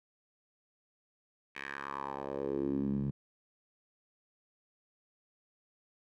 10% pulse tone with band-pass filter sweep, 69.3 Hz, C#2, in tune, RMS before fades -36 dBFS, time 1.55-3.11 s, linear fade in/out 10 ms, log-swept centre 2200 to 150 Hz, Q 3.2, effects none

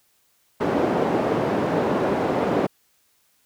white band-pass noise, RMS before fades -22 dBFS, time 0.6-2.67 s, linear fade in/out 10 ms, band 190 to 540 Hz, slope 12 dB/octave, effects white hiss -64 dBFS RMS until 3.45 s

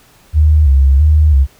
sine tone with vibrato, 72.1 Hz, D2, 31 cents flat, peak -5 dBFS, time 0.33-1.47 s, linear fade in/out 50 ms, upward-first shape square, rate 1.5 Hz, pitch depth 100 cents each way, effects pink hiss -47 dBFS RMS until 1.59 s

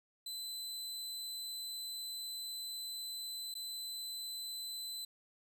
sawtooth tone with dropouts, 4028 Hz, B7, 33 cents sharp, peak -38 dBFS, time 0.26-5.05 s, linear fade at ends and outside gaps 5 ms, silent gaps 3.541-3.551 s, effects none

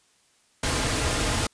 pink noise with comb filter, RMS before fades -25 dBFS, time 0.63-1.47 s, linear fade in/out 5 ms, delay 5.3 ms, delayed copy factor -0.5, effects white hiss -63 dBFS RMS until 1.53 s + resampled to 22050 Hz

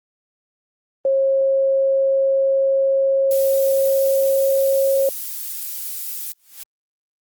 sine tone with pitch glide, 540 to 543.4 Hz, C#5 to C#5, -45 to -35 cents, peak -14 dBFS, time 1.05-5.09 s, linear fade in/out 2 ms, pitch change +10 cents, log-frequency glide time 1.31-4.94 s
violet noise, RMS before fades -28 dBFS, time 3.31-6.32 s, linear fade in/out 0 ms
blue noise with exponential growth, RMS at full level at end -31 dBFS, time 6.33-6.63 s, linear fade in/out 0 ms, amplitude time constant 65 ms
effects Opus 24 kbps

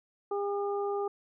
harmonic tone, 403.8 Hz, G#4, 49 cents flat, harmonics 1 / 2 / 3, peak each -30 / -36 / -40 dBFS, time 0.31-1.08 s, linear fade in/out 5 ms, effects none

